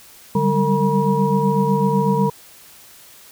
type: tone cluster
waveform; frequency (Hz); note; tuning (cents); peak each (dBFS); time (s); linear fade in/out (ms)
sine; 146 / 192.1 / 200.1 / 454.9 / 961; D3 / G3 / G3 / A#4 / B5; -10 / -35 / +36 / -42 / -48; -21; 0.35-2.3; 5
effects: white hiss -45 dBFS RMS until 3.31 s